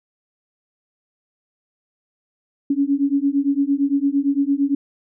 sine beating tone pair, 275.8 / 284.6 Hz, C#4 / C#4, -9 / +46 cents, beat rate 8.8 Hz, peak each -19 dBFS, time 2.7-4.75 s, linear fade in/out 5 ms, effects none

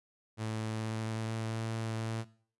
sawtooth tone with pitch glide, 110 to 112.25 Hz, A2 to A2, 0 to +35 cents, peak -30 dBFS, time 0.37-2.25 s, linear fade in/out 50 ms, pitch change +35 cents, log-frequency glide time 0.67-1.49 s, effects noise-tail reverb RT60 0.5 s tail -19 dB re dry + resampled to 24000 Hz

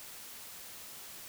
silence, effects white hiss -48 dBFS RMS until 1.28 s

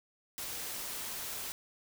white noise, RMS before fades -40 dBFS, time 0.38-1.52 s, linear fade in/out 0 ms, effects none

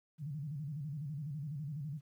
sine tone with vibrato, 146.83 Hz, D3, in tune, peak -38 dBFS, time 0.18-2.01 s, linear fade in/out 50 ms, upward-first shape square, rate 12 Hz, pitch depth 120 cents each way, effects 12-bit

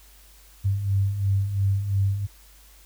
sine beating tone pair, 96.2 / 99.1 Hz, G2 / G2, -32 / +19 cents, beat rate 2.9 Hz, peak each -28 / -21 dBFS, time 0.64-2.27 s, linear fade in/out 20 ms, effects added 50 Hz sine -51 dBFS peak until 2.85 s + white hiss -54 dBFS RMS until 2.85 s

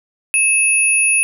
sine tone pair together, 2600 / 10400 Hz, E7 / E9, -24 / -24 cents, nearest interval 2 octaves, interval 2400 cents, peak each -14 dBFS, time 0.34-1.23 s, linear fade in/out 0 ms, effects none

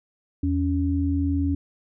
sine tone pair together, 82.95 / 279.5 Hz, E2 / C#4, +11 / +14 cents, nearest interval octave + major sixth, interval 2103 cents, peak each -23 / -23 dBFS, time 0.43-1.55 s, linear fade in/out 5 ms, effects none

